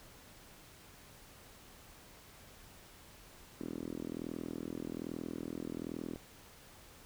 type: tone with band-pass filter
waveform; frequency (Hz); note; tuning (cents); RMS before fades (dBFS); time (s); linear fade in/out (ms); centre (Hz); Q
5% pulse; 41.2; E1; 0; -42; 3.61-6.16; 0; 280; 2.2
effects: pink hiss -57 dBFS RMS until 7.05 s